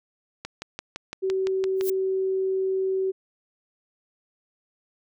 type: click train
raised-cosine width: 0.2 ms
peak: -16 dBFS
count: 9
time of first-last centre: 0.45-1.811 s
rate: 5.88 Hz
type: tone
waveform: sine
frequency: 380.7 Hz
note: F#4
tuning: 49 cents sharp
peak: -22 dBFS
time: 1.22-3.12 s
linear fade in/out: 20 ms
type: noise with exponential growth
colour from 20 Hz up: violet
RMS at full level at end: -26 dBFS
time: 1.76-1.9 s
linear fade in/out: 5 ms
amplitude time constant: 29 ms
effects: none